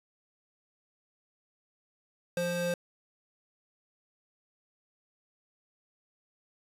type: tone pair together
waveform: square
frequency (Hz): 174.1 / 525.2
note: F3 / C5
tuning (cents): -5 / +6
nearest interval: octave + perfect fifth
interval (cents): 1911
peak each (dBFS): -35 / -31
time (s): 2.37-2.74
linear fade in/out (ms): 2
effects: resampled to 32000 Hz